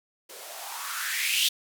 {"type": "noise with band-pass filter sweep", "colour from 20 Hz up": "violet", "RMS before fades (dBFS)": -30, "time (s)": [0.29, 1.49], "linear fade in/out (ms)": 10, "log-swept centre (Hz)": [410, 3400], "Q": 4.9, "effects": []}